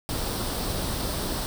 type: noise with comb filter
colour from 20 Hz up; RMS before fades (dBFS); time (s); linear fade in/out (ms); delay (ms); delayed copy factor
pink; -29; 0.09-1.46; 0; 0.22; +0.5
effects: none